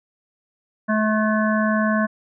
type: harmonic tone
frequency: 215.7 Hz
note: A3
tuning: 34 cents flat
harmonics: 1 / 3 / 5 / 7 / 8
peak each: -19 / -24 / -26 / -27 / -28 dBFS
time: 0.88-2.07 s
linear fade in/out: 20 ms
effects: none